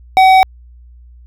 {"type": "tone with hard clipping", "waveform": "sine", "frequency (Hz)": 757, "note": "F#5", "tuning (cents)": 39, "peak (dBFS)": -6, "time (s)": [0.17, 0.43], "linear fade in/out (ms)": 0, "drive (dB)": 10, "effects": ["added 60 Hz sine -37 dBFS peak until 1.26 s"]}